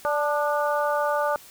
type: harmonic tone with a mistuned harmonic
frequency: 293 Hz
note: D4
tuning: 4 cents flat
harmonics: 2 / 3 / 4 / 5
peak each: -24 / -27 / -28 / -31 dBFS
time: 0.05-1.36 s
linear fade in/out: 0 ms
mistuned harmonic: 4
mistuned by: +37 cents
effects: white hiss -48 dBFS RMS until 1.5 s

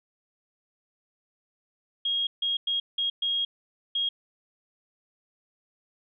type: tone bursts at uneven times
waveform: sine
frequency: 3269 Hz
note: G#7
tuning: 28 cents flat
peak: -24 dBFS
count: 6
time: 2.05-2.27 / 2.42-2.57 / 2.67-2.8 / 2.98-3.1 / 3.22-3.45 / 3.95-4.09 s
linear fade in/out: 5 ms
effects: none

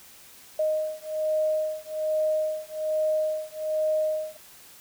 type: beating tone pair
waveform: sine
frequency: 620 / 621.2 Hz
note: D#5 / D#5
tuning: -6 / -3 cents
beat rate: 1.2 Hz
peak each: -27 dBFS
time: 0.59-4.37 s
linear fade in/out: 5 ms
effects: white hiss -50 dBFS RMS until 4.8 s

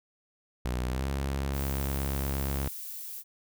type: tone with pitch glide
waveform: sawtooth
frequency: 61.74 to 68.5 Hz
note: B1 to C#2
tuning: 0 to -20 cents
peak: -25 dBFS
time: 0.65-2.68 s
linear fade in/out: 0 ms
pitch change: +180 cents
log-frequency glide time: 0.87-1.07 s
type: noise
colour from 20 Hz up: violet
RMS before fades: -40 dBFS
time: 1.52-3.24 s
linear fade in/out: 50 ms
effects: none

